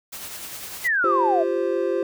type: noise with tremolo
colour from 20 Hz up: white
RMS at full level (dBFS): -34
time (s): 0.12-0.88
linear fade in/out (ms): 10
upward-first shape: sine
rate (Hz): 10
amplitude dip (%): 35
type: exponential sweep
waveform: sine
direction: down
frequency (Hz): 2064 to 618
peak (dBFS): -18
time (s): 0.84-1.44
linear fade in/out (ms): 20
type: chord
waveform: triangle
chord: F suspended second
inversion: none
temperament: equal with one note detuned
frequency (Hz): 346.6 / 392 / 523.3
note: F4 / G4 / C5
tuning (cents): -13 / 0 / 0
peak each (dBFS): -23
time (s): 1.04-2.03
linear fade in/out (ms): 2
effects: none